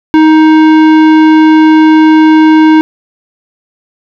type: tone with tanh clipping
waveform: sine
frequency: 313.6 Hz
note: D#4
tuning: 14 cents sharp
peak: -3 dBFS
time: 0.14-2.81 s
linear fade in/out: 0 ms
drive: 16 dB
effects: none